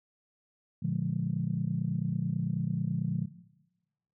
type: chord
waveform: sine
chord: Bb dominant seventh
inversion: none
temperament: just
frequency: 116.54 / 145.68 / 174.81 / 209.8 Hz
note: Bb2 / D3 / F3 / Ab3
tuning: 0 / -14 / +2 / +18 cents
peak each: -36 / -31 / -31 / -36 dBFS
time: 0.82-3.26 s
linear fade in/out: 10 ms
effects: noise-tail reverb RT60 1.0 s tail -17 dB re dry + tanh soft clip ceiling -17 dBFS